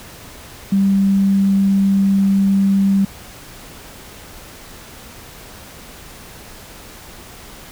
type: tone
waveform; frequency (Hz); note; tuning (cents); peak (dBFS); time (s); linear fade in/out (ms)
sine; 196; G3; 0; -11; 0.72-3.05; 5
effects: pink hiss -38 dBFS RMS until 7.71 s